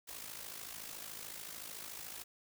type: noise with amplitude modulation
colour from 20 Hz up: white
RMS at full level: -44 dBFS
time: 0.07-2.24 s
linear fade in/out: 20 ms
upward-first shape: sine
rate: 53.7 Hz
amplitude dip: 65%
effects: none